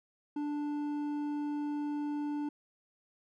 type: tone with hard clipping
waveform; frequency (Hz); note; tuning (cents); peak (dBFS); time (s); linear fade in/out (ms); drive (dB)
triangle; 293.7; D4; 0; -34; 0.36-2.49; 5; 10
effects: none